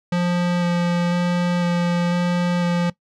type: tone with vibrato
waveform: square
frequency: 175 Hz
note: F3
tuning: 4 cents sharp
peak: -18 dBFS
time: 0.12-2.9 s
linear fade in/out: 5 ms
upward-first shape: square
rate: 1 Hz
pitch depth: 9 cents each way
effects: noise-tail reverb RT60 0.1 s tail -19 dB re dry + low-pass 5000 Hz 12 dB/octave